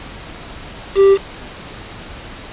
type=tone with quantisation; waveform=triangle; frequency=392 Hz; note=G4; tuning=in tune; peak=-4 dBFS; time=0.95-1.18 s; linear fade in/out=50 ms; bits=4; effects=pink hiss -33 dBFS RMS until 2.52 s + resampled to 8000 Hz